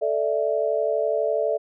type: chord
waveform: sine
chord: A suspended fourth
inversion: none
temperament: equal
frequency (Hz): 440 / 587.3 / 659.3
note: A4 / D5 / E5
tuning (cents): 0 / 0 / 0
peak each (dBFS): -25 / -24 / -25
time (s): 0.01-1.58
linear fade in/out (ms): 20
effects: none